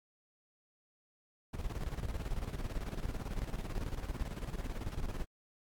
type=noise with tremolo; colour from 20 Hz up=brown; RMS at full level=-36 dBFS; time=1.53-5.25 s; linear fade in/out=10 ms; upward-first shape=square; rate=18 Hz; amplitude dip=65%; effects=AAC 64 kbps